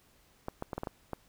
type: clicks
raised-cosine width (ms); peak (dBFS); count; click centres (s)
1; -21; 7; 0.484 / 0.624 / 0.732 / 0.78 / 0.834 / 0.872 / 1.133
effects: pink hiss -65 dBFS RMS until 1.28 s